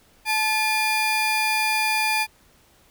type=tone pair together; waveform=35% pulse; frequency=868.3 / 2415 Hz; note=A5 / D7; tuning=-23 / +48 cents; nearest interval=octave + tritone; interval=1771 cents; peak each=-22 / -20 dBFS; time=0.25-2.27 s; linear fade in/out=50 ms; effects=pink hiss -57 dBFS RMS until 2.9 s